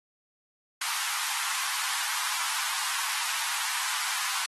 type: high-pass noise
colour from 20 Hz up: pink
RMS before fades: -31 dBFS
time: 0.81-4.46 s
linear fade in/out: 5 ms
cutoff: 880 Hz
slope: 48 dB/octave
effects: AAC 32 kbps